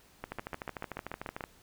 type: two click trains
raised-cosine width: 0.5 ms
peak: -22 / -22 dBFS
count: 16 / 9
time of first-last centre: 0.32-1.439 / 0.24-1.408 s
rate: 13.4 / 6.85 Hz
effects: pink hiss -61 dBFS RMS until 1.62 s